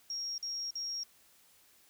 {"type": "tone bursts", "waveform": "sine", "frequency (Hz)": 5588, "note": "F8", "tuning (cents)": 0, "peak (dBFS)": -35, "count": 3, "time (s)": [0.1, 1.034], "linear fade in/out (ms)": 2, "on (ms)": 280, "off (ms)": 47, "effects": ["white hiss -64 dBFS RMS until 1.89 s"]}